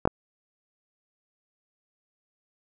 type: clicks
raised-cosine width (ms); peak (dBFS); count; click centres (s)
1; -6; 2; 0.054 / 0.075
effects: none